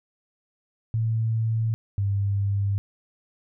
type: tone pair in turn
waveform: sine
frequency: 112.3 / 99.81 Hz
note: A2 / G2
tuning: +36 / +32 cents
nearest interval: major second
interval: 204 cents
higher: first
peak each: -21 dBFS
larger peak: neither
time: 0.94-1.74 / 1.98-2.78 s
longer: neither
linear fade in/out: 0 ms
effects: none